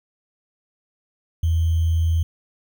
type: tone with sample-and-hold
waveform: sine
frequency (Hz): 82.41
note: E2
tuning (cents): 0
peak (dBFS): -16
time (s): 1.43-2.23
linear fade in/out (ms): 5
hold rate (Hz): 3150
effects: none